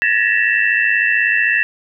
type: tone cluster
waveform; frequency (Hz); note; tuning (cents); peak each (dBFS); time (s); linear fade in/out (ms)
sine; 1705 / 1818 / 1914 / 2671; G#6 / A#6 / A#6 / E7; +45 / -44 / +45 / +22; -18; 0.02-1.63; 0
effects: none